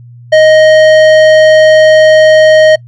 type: tone with tanh clipping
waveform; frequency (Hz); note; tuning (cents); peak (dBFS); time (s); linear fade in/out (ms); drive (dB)
sine; 624; D#5; +5; -3; 0.32-2.76; 10; 14
effects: noise-tail reverb RT60 0.1 s tail -24 dB re dry + added 120 Hz sine -30 dBFS peak until 2.87 s